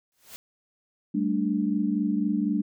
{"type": "noise with exponential growth", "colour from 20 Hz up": "white", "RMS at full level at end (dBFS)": -39, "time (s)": [0.12, 0.36], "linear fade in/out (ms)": 0, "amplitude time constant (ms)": 52}
{"type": "chord", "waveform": "sine", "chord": "G suspended second", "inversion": "none", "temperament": "equal", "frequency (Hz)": [196, 220, 293.7], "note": ["G3", "A3", "D4"], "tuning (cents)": [0, 0, 0], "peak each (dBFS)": -27, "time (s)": [1.14, 2.62], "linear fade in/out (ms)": 10}
{"effects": []}